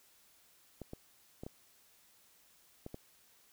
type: clicks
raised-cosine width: 2 ms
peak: -30 dBFS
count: 6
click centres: 0.817 / 0.934 / 1.435 / 1.465 / 2.864 / 2.944 s
effects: white hiss -66 dBFS RMS until 3.52 s